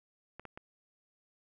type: clicks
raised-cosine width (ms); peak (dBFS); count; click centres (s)
0.5; -30; 3; 0.396 / 0.453 / 0.575
effects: 12-bit